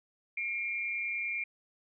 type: tone pair together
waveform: sine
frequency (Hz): 2160 / 2370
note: C#7 / D7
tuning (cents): -45 / +15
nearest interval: major second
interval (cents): 160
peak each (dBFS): -37 / -33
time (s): 0.37-1.44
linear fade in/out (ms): 5
effects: none